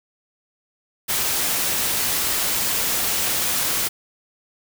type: noise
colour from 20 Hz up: white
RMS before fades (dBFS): -22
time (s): 1.08-3.89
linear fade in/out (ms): 20
effects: none